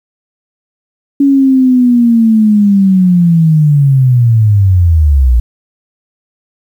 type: linear sweep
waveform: sine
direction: down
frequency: 281.4 to 57 Hz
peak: -4 dBFS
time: 1.2-5.4 s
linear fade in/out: 5 ms
effects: 7-bit